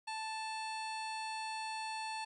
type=harmonic tone with a mistuned harmonic; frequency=880 Hz; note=A5; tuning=in tune; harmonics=1 / 2 / 3 / 4 / 5 / 6 / 8 / 9 / 10; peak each=-40 / -50 / -46 / -55 / -48 / -61 / -62 / -62 / -55 dBFS; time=0.07-2.25 s; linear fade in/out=10 ms; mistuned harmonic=6; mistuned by=+100 cents; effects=13-bit